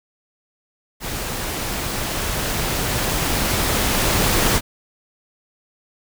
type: noise with level ramp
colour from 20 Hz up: pink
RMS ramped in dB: -27 to -17 dBFS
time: 1-4.61 s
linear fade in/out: 50 ms
effects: none